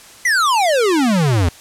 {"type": "exponential sweep", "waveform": "square", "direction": "down", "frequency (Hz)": [2053, 79.6], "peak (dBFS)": -13, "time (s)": [0.25, 1.49], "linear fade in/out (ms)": 5, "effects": ["white hiss -41 dBFS RMS until 1.6 s", "low-pass 10000 Hz 12 dB/octave"]}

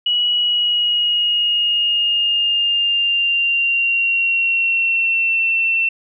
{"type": "tone with pitch glide", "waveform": "sine", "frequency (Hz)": [2921, 2694], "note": ["F#7", "E7"], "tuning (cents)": [-23, 37], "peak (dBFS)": -14, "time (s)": [0.06, 5.89], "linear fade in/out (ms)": 5, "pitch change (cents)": -140, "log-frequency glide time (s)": [0.33, 5.38], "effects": []}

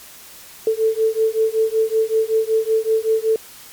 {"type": "beating tone pair", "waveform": "sine", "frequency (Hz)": [440, 445.3], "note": ["A4", "A4"], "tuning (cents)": [0, 21], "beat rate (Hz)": 5.3, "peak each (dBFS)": -18, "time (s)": [0.67, 3.36], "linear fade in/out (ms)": 2, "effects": ["white hiss -41 dBFS RMS until 3.72 s", "MP3 96 kbps"]}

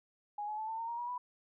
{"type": "tone with pitch steps", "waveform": "sine", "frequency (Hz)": [829, 849.8, 871.2, 893.1, 915.6, 938.6, 962.2, 986.4], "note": ["G#5", "G#5", "A5", "A5", "A#5", "A#5", "B5", "B5"], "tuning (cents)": [-3, 40, -17, 26, -31, 12, -45, -2], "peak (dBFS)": -36, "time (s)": [0.38, 1.18], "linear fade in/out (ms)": 5, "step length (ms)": 100, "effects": []}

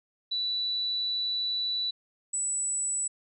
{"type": "tone pair in turn", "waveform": "sine", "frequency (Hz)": [3956, 7912], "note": ["B7", "B8"], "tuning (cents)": [2, 2], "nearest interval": "octave", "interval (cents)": 1200, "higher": "second", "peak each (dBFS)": -27, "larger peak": "neither", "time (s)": [[0.31, 1.91], [2.33, 3.08]], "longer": "first", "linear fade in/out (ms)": 10, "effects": []}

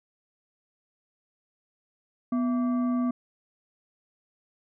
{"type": "tone with frequency modulation", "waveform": "sine", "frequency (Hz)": 246.9, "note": "B3", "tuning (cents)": 0, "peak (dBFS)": -23, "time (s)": [2.32, 3.11], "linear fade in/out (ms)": 5, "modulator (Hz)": 911, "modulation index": 0.37, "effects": []}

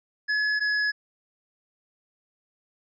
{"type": "tone pair in turn", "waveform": "square", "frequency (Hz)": [1700, 1692.4], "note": ["G#6", "G#6"], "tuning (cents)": [40, 32], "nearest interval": "unison", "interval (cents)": 8, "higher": "first", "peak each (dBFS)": -23, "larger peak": "neither", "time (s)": [[0.28, 0.6], [0.6, 0.92]], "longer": "neither", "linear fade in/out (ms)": 20, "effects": ["resampled to 16000 Hz"]}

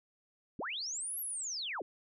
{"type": "linear two-way sweep", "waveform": "sine", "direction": "up then down", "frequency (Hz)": [138.59, 11780, 264.4], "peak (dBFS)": -36, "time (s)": [0.59, 1.82], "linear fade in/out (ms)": 2, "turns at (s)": 1.2, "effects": []}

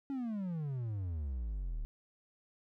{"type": "exponential sweep", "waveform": "triangle", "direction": "down", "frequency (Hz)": [282.1, 35.47], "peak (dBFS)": -33, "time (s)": [0.1, 1.85], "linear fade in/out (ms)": 0, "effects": []}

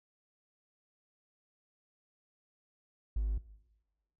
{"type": "tone with hard clipping", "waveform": "triangle", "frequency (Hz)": 51.91, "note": "G#1", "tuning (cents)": 0, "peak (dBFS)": -29, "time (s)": [3.16, 3.38], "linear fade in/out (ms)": 5, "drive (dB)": 3, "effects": ["noise-tail reverb RT60 1.0 s tail -18 dB re dry"]}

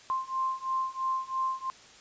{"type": "beating tone pair", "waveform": "sine", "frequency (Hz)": [1049, 1052], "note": ["C6", "C6"], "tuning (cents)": [4, 9], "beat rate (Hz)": 3, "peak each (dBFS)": [-32, -31], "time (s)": [0.1, 1.7], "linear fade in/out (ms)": 0, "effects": ["white hiss -53 dBFS RMS until 2 s", "resampled to 16000 Hz"]}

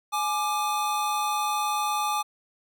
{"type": "tone pair together", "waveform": "square", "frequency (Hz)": [840, 1187.9], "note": ["G#5", "D6"], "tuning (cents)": [19, 19], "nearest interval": "tritone", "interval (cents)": 600, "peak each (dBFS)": -28, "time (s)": [0.12, 2.23], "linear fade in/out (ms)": 20, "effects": []}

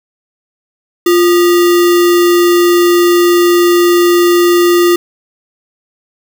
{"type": "tone with sample-and-hold", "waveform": "sine", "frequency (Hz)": 349.2, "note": "F4", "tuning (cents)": 0, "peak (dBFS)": -5, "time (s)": [1.06, 4.96], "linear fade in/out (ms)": 5, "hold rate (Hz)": 1575, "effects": []}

